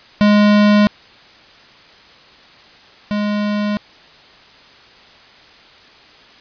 square tone pair in turn, 207.7 / 207.7 Hz, G#3 / G#3, 0 / 0 cents, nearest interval unison, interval 0 cents, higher neither, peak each -9 / -17 dBFS, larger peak first, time 0.21-0.87 / 3.11-3.77 s, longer neither, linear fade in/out 0 ms, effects white hiss -44 dBFS RMS until 6.4 s + resampled to 11025 Hz

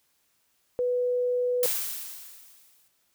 sine tone, 493.9 Hz, B4, in tune, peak -23 dBFS, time 0.79-1.66 s, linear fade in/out 0 ms
blue noise with exponential decay, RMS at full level -25 dBFS, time 1.63-2.88 s, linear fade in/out 1 ms, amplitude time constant 270 ms
effects white hiss -70 dBFS RMS until 3.14 s

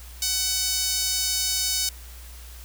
sawtooth tone with high-pass filter, 749 Hz, F#5, 21 cents sharp, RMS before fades -25 dBFS, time 0.22-1.89 s, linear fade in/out 2 ms, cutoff 5000 Hz, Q 1.6, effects added 60 Hz sine -40 dBFS peak until 2.64 s + white hiss -47 dBFS RMS until 2.64 s

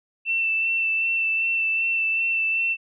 sine tone with vibrato, 2674 Hz, E7, 24 cents sharp, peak -20 dBFS, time 0.25-2.77 s, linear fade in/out 50 ms, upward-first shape sine, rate 2.6 Hz, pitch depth 17 cents each way, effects none

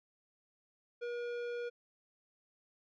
sine tone with tanh clipping, 479.2 Hz, A#4, 48 cents sharp, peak -39 dBFS, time 1.01-1.7 s, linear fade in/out 20 ms, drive 14 dB, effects none

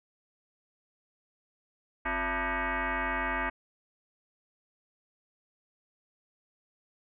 sine tone with frequency modulation, 357.2 Hz, F4, 39 cents sharp, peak -28 dBFS, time 2.05-3.5 s, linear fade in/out 10 ms, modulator 311 Hz, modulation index 6, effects none

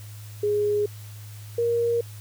sine tone pair in turn, 415.3 / 469.6 Hz, G#4 / A#4, 0 / +13 cents, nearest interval major second, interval 213 cents, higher second, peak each -20 dBFS, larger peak neither, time 0.43-0.86 / 1.58-2.01 s, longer neither, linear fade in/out 5 ms, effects added 105 Hz sine -38 dBFS peak until 2.2 s + white hiss -49 dBFS RMS until 2.2 s

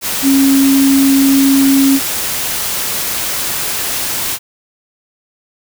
sine tone in noise, 272.7 Hz, C#4, 28 cents flat, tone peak -7 dBFS, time 0.22-2 s, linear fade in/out 50 ms, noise white, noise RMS -18 dBFS, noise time 0.01-4.39 s, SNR +8 dB, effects none

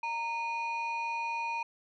sine tone pair together, 926 / 2461 Hz, A#5 / D#7, -12 / -20 cents, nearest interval octave + perfect fourth, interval 1692 cents, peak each -31 / -34 dBFS, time 0.03-1.63 s, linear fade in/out 5 ms, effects tanh soft clip ceiling -28 dBFS

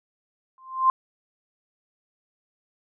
sine tone with exponential growth, 1046.5 Hz, C6, in tune, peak -12 dBFS, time 0.58-0.9 s, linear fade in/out 1 ms, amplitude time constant 68 ms, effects none

